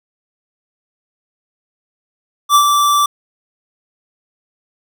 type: tone with ADSR envelope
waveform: square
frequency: 1166 Hz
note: D6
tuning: 13 cents flat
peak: -6 dBFS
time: 2.49-3.06 s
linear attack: 59 ms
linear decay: 79 ms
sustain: -5 dB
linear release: 5 ms
effects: none